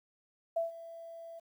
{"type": "tone with ADSR envelope", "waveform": "sine", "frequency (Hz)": 666, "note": "E5", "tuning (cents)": 18, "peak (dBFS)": -27, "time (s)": [0.56, 1.4], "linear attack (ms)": 9, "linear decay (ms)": 140, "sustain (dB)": -17, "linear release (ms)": 15, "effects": ["11-bit"]}